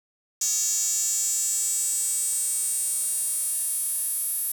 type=tone with high-pass filter sweep; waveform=square; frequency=251.8 Hz; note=B3; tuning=34 cents sharp; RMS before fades=-26 dBFS; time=0.41-4.52 s; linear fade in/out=5 ms; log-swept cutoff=6600 to 11000 Hz; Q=6.3; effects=7-bit